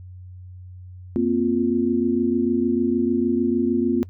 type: chord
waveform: sine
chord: Bb suspended second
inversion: none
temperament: equal with one note detuned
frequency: 233.1 / 259.7 / 349.2 Hz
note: Bb3 / C4 / F4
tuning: 0 / -13 / 0 cents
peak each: -22 dBFS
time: 1.16-4.03 s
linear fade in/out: 0 ms
effects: noise-tail reverb RT60 0.1 s tail -22 dB re dry + added 91 Hz sine -37 dBFS peak until 4.09 s